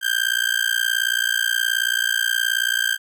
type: tone with amplitude modulation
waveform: 30% pulse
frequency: 1578 Hz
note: G6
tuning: 11 cents sharp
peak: -12 dBFS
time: 0.01-2.98 s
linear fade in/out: 50 ms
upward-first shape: sine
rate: 58.7 Hz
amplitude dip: 100%
effects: none